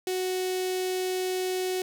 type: tone with notch filter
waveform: sawtooth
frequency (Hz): 370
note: F#4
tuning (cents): 0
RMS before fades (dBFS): -29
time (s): 0.07-1.82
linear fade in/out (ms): 2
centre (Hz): 1200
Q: 0.69
effects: none